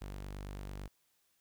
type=tone; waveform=sawtooth; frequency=49 Hz; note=G1; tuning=in tune; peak=-38 dBFS; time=0.01-0.88 s; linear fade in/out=10 ms; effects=white hiss -75 dBFS RMS until 1.4 s